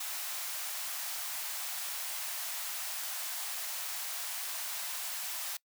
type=high-pass noise; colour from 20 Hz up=white; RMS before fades=-38 dBFS; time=0-5.57 s; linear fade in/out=5 ms; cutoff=620 Hz; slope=48 dB/octave; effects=noise-tail reverb RT60 0.1 s tail -23 dB re dry